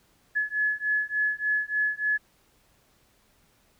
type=beating tone pair; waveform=sine; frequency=1704 / 1707.4 Hz; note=G#6 / G#6; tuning=+44 / +47 cents; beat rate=3.4 Hz; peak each=-27 dBFS; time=0.35-2.18 s; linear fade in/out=20 ms; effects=pink hiss -64 dBFS RMS until 3.79 s